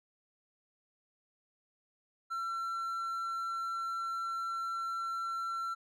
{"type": "tone", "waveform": "triangle", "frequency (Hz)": 1352, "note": "E6", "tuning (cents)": 43, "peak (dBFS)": -32, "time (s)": [2.3, 5.75], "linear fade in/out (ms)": 20, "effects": []}